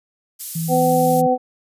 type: high-pass noise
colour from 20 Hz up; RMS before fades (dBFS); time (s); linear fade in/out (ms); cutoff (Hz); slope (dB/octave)
pink; -29; 0.39-1.22; 20; 10000; 12
type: tone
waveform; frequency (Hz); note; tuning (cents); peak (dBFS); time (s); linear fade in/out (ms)
sine; 163.2; E3; -17; -21; 0.55-1.27; 10
type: harmonic tone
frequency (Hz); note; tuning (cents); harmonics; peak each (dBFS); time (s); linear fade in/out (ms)
252.7; B3; +40; 1 / 2 / 3; -21 / -17 / -17; 0.68-1.38; 50
effects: resampled to 32000 Hz